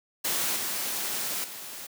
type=noise with level steps; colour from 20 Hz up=white; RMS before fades=-28 / -31 / -40 dBFS; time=0.24-1.87 s; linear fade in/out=10 ms; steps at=0.56 / 1.44 s; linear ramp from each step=2 ms; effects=high-pass 150 Hz 12 dB/octave